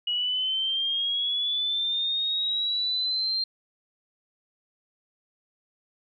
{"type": "linear sweep", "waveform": "sine", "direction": "up", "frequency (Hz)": [2904, 4186], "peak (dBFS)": -24, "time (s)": [0.07, 3.44], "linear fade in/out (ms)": 5, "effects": []}